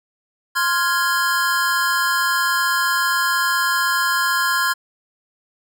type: chord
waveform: square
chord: F minor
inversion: second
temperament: equal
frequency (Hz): 1046.5 / 1396.9 / 1661.2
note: C6 / F6 / Ab6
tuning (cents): 0 / 0 / 0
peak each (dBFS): -22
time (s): 0.55-4.74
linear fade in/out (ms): 20
effects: none